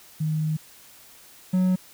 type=tone pair in turn; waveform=sine / triangle; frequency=155.56 / 184.46 Hz; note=D#3 / F#3; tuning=0 / -5 cents; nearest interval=minor third; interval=295 cents; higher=second; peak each=-22 / -16 dBFS; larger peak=second; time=0.2-0.57 / 1.53-1.76 s; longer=first; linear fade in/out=10 ms; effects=white hiss -50 dBFS RMS until 1.93 s